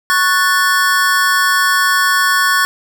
square chord, F# minor, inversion second, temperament equal, 1108.7 / 1480 / 1760 Hz, C#6 / F#6 / A6, 0 / 0 / 0 cents, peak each -16 dBFS, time 0.1-2.65 s, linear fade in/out 0 ms, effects none

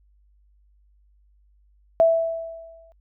sine tone with exponential decay, 659 Hz, E5, 1 cent flat, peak -11 dBFS, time 2-2.92 s, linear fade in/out 0 ms, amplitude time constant 200 ms, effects added 50 Hz sine -56 dBFS peak until 3 s

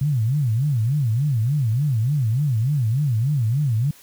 sine tone with vibrato, 127.9 Hz, C3, 39 cents flat, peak -17 dBFS, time 0.01-3.91 s, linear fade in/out 5 ms, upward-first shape sine, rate 3.4 Hz, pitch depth 290 cents each way, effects white hiss -49 dBFS RMS until 4.02 s

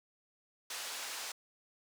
white band-pass noise, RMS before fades -42 dBFS, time 0.7-1.32 s, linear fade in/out 5 ms, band 560 to 7300 Hz, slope 12 dB/octave, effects none

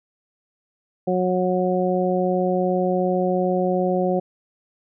harmonic tone, 182.7 Hz, F#3, 22 cents flat, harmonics 1 / 2 / 3 / 4, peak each -23 / -23 / -23 / -26 dBFS, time 1.07-4.2 s, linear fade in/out 10 ms, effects none

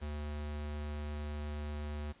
square tone, 74.3 Hz, D2, 21 cents sharp, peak -38 dBFS, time 0.01-2.13 s, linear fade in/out 20 ms, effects pink hiss -63 dBFS RMS until 2.2 s + resampled to 8000 Hz

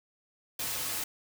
white noise with comb filter, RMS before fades -34 dBFS, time 0.59-1.04 s, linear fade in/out 5 ms, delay 5.1 ms, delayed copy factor -0.7, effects none

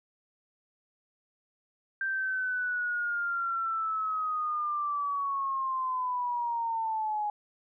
sine linear sweep, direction down, 1575 to 830 Hz, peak -28 dBFS, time 2.01-7.3 s, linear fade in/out 2 ms, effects none

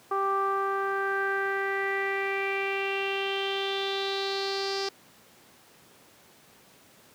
sawtooth tone with low-pass filter sweep, 392 Hz, G4, in tune, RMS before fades -29 dBFS, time 0.11-4.89 s, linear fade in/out 5 ms, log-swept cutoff 1100 to 5000 Hz, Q 5.6, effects pink hiss -56 dBFS RMS until 7.14 s + high-pass 150 Hz 12 dB/octave

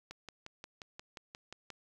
click train, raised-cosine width 0.2 ms, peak -28 dBFS, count 10, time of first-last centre 0.11-1.703 s, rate 5.65 Hz, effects 10-bit

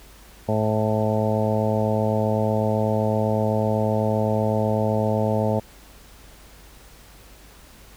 harmonic tone with a mistuned harmonic, 107.9 Hz, A2, 33 cents flat, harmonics 1 / 2 / 3 / 4 / 5 / 6 / 7 / 8, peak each -24 / -25 / -34 / -28 / -26 / -27 / -33 / -31 dBFS, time 0.48-5.6 s, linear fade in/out 10 ms, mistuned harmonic 8, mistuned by +40 cents, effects added 50 Hz sine -49 dBFS peak until 7.96 s + pink hiss -49 dBFS RMS until 7.96 s

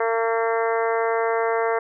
harmonic tone, 227.6 Hz, A#3, 41 cents flat, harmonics 2 / 3 / 4 / 5 / 6 / 7 / 8 / 9, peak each -22 / -26 / -28 / -30 / -32 / -33 / -34 / -35 dBFS, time 0-1.79 s, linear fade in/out 5 ms, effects none

